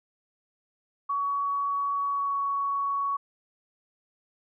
sine tone with pitch glide, 1126 to 1118.2 Hz, C#6 to C#6, +27 to +15 cents, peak -25 dBFS, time 1.09-3.17 s, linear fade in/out 10 ms, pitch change -12 cents, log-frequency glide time 2.09-2.36 s, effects none

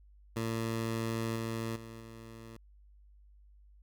15% pulse tone with level steps, 113.5 Hz, A#2, 46 cents flat, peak -26 / -28 / -39 / -41 dBFS, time 0.36-2.57 s, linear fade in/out 5 ms, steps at 1.36 / 1.76 / 2 s, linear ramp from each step 2 ms, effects added 50 Hz sine -56 dBFS peak until 3.82 s

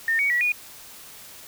sine tone with pitch steps, 1821 / 2244 / 1935 / 2451 Hz, A#6 / C#7 / B6 / D#7, -41 / +21 / -36 / -27 cents, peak -19 dBFS, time 0.08-0.52 s, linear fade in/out 2 ms, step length 110 ms, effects white hiss -44 dBFS RMS until 1.47 s

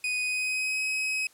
40% pulse tone with pitch glide, 2489 to 2543 Hz, D#7 to D#7, 0 to +37 cents, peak -26 dBFS, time 0.04-1.27 s, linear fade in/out 2 ms, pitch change +37 cents, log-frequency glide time 0.21-0.82 s, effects white hiss -59 dBFS RMS until 1.33 s + low-pass 12000 Hz 12 dB/octave

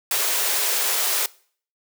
white high-pass noise, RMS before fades -22 dBFS, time 0.11-1.26 s, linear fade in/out 2 ms, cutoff 350 Hz, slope 96 dB/octave, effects noise-tail reverb RT60 0.5 s tail -22 dB re dry

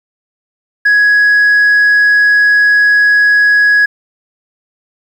sine tone, 1670 Hz, G#6, 9 cents sharp, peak -3 dBFS, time 0.85-3.86 s, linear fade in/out 10 ms, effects tanh soft clip ceiling -4 dBFS + 7-bit

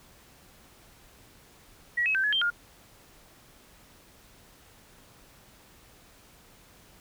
sine tone with pitch steps, 1921 / 2567 / 1553 / 1697 / 3158 / 1416 Hz, B6 / E7 / G6 / G#6 / G7 / F6, -48 / -47 / -17 / +37 / +12 / +23 cents, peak -23 dBFS, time 1.97-2.504 s, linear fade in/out 10 ms, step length 89 ms, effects pink hiss -56 dBFS RMS until 7 s

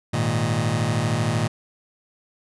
sawtooth chord, Ab suspended second, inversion none, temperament just, 103.83 / 116.8 / 155.74 Hz, Ab2 / Bb2 / Eb3, 0 / +4 / +2 cents, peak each -22 / -19 / -21 dBFS, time 0.13-1.48 s, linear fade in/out 10 ms, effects resampled to 24000 Hz

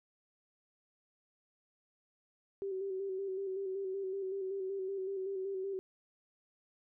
sine tone with vibrato, 385.3 Hz, G4, 30 cents flat, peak -35 dBFS, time 2.62-5.79 s, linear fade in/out 0 ms, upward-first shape square, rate 5.3 Hz, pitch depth 36 cents each way, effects none

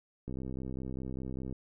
click train, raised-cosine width 3 ms, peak -27 dBFS, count 82, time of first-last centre 0.28-1.526 s, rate 65 Hz, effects none

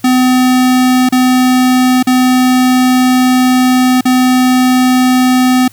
square tone with dropouts, 254 Hz, B3, 49 cents sharp, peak -7 dBFS, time 0.04-5.68 s, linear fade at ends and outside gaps 5 ms, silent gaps 1.09-1.123 / 2.028-2.07 / 4.01-4.053 s, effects added 106 Hz sine -41 dBFS peak until 5.72 s + white hiss -42 dBFS RMS until 5.72 s

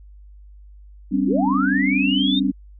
sine chord, G suspended fourth, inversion none, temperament equal with one note detuned, 196 / 261.6 / 286.1 Hz, G3 / C4 / D4, 0 / 0 / -45 cents, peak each -22 / -21 / -21 dBFS, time 1.11-2.52 s, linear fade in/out 20 ms
sine linear sweep, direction up, 300.3 to 3720 Hz, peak -21 dBFS, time 1.27-2.4 s, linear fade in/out 10 ms
effects added 50 Hz sine -41 dBFS peak until 2.79 s

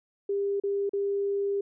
sine tone with dropouts, 400 Hz, G4, 35 cents sharp, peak -25 dBFS, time 0.29-1.61 s, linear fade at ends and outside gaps 5 ms, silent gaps 0.6-0.636 / 0.894-0.933 s, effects none

